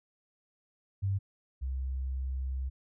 sine tone pair in turn, 97.9 / 65.53 Hz, G2 / C2, -2 / +3 cents, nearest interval perfect fifth, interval 695 cents, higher first, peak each -27 / -31 dBFS, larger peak first, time 1.02-1.19 / 1.61-2.7 s, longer second, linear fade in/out 20 ms, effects none

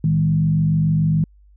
sine tone with frequency modulation, 158.3 Hz, D#3, 30 cents sharp, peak -14 dBFS, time 0.04-1.24 s, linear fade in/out 2 ms, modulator 47 Hz, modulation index 0.68, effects added 50 Hz sine -47 dBFS peak until 1.56 s

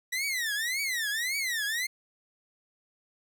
sawtooth tone with vibrato, 1932 Hz, B6, 39 cents flat, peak -25 dBFS, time 0.12-1.87 s, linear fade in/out 10 ms, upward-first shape triangle, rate 1.8 Hz, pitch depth 300 cents each way, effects none

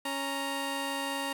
15% pulse tone pair together, 277.2 / 932.4 Hz, C#4 / A#5, 0 / 0 cents, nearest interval octave + major sixth, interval 2100 cents, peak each -28 dBFS, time 0.05-1.33 s, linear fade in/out 5 ms, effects none

